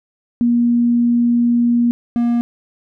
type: tone pair in turn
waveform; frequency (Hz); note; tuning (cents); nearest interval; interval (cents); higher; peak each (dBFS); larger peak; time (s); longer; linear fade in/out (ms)
sine / triangle; 238.2 / 237.3; A#3 / A#3; +38 / +31; unison; 7; first; -11; neither; 0.41-1.91 / 2.16-2.41; first; 0
effects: none